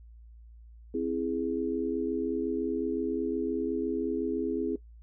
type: chord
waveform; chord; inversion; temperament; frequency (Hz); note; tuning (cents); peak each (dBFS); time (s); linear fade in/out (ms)
sine; C augmented; none; equal; 261.6 / 329.6 / 415.3; C4 / E4 / G#4; 0 / 0 / 0; -32; 0.94-4.76; 5
effects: noise-tail reverb RT60 0.1 s tail -18 dB re dry + added 57 Hz sine -48 dBFS peak until 5.02 s